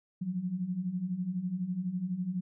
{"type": "beating tone pair", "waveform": "sine", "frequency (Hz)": [173.2, 185.2], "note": ["F3", "F#3"], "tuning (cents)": [-14, 2], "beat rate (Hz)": 12, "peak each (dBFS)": [-37, -32], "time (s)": [0.21, 2.41], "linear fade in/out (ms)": 10, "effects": []}